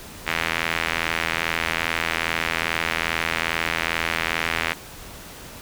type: tone with band-pass filter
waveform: sawtooth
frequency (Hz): 82.41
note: E2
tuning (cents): 0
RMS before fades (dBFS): -25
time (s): 0.26-4.74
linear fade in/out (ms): 20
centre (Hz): 2200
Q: 1.8
effects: pink hiss -40 dBFS RMS until 5.61 s